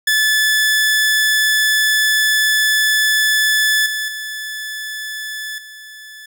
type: tone with level steps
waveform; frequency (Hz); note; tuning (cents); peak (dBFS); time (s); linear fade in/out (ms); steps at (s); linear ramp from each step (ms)
sawtooth; 1733; A6; -27; -9 / -16 / -21 / -31; 0.07-6.26; 5; 3.86 / 4.08 / 5.58; 2
effects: none